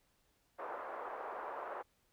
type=band-pass noise; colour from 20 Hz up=white; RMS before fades=-44 dBFS; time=0.58-1.83 s; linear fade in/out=20 ms; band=430 to 1200 Hz; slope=24 dB/octave; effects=pink hiss -75 dBFS RMS until 2.12 s